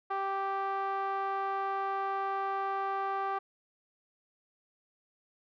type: tone with low-pass filter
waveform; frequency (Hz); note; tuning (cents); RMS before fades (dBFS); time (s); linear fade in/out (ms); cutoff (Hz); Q
5% pulse; 391; G4; -4; -33; 0.1-3.39; 10; 1000; 3.6
effects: none